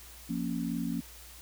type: chord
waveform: sine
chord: Bb minor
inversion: second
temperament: equal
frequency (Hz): 174.61 / 233.1 / 277.2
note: F3 / Bb3 / Db4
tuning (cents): 0 / 0 / 0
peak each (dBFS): -35 / -34 / -35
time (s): 0.29-1.01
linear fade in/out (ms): 10
effects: added 60 Hz sine -52 dBFS peak until 1.41 s + white hiss -51 dBFS RMS until 1.41 s